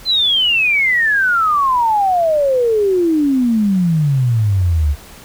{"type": "exponential sweep", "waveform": "sine", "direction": "down", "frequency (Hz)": [4126, 69.3], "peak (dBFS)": -11, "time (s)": [0.05, 4.96], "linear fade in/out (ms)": 50, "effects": ["pink hiss -39 dBFS RMS until 5.24 s"]}